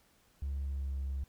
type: tone with pitch glide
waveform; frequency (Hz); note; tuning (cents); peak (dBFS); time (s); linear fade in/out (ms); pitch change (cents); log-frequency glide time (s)
triangle; 69.3 to 67.83; C#2 to C#2; 0 to -37; -30; 0.42-1.24; 5; -37; 0.63-0.96
effects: tanh soft clip ceiling -30 dBFS + pink hiss -68 dBFS RMS until 1.28 s